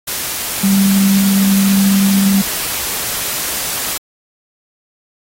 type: tone in noise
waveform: sine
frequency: 196 Hz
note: G3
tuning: in tune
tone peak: -9 dBFS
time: 0.63-2.42 s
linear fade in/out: 10 ms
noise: white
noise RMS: -20 dBFS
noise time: 0.07-3.98 s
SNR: +8 dB
effects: AAC 48 kbps